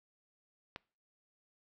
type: click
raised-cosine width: 0.3 ms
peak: -25 dBFS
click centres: 0.761 s
effects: noise-tail reverb RT60 0.4 s tail -25 dB re dry